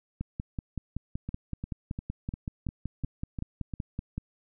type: two click trains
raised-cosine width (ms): 5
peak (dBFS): -20 / -22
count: 22 / 8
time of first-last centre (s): 0.21-4.18 / 1.29-3.738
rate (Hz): 5.29 / 2.86
effects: none